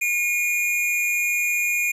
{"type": "tone pair together", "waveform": "square", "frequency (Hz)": [2168, 2433], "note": ["C#7", "D#7"], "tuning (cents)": [-39, -39], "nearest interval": "major second", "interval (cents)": 200, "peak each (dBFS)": [-31, -21], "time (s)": [0.01, 1.92], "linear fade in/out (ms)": 10, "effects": ["resampled to 32000 Hz", "10-bit"]}